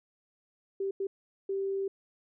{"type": "tone bursts at uneven times", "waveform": "sine", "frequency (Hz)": 390.4, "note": "G4", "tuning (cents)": -7, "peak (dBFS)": -29, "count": 3, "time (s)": [[0.8, 0.91], [1, 1.07], [1.49, 1.88]], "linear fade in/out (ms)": 5, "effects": []}